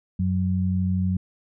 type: tone pair together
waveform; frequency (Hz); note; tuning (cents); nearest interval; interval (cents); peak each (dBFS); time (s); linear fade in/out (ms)
sine; 92.5 / 185; F#2 / F#3; 0 / 0; octave; 1200; -23; 0.19-1.17; 5
effects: none